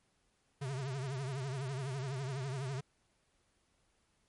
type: tone with vibrato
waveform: square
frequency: 134.1 Hz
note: C3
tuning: 43 cents sharp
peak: -37 dBFS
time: 0.61-2.81 s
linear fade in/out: 10 ms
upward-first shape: triangle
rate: 12 Hz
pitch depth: 140 cents each way
effects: pink hiss -75 dBFS RMS until 4.28 s + MP3 48 kbps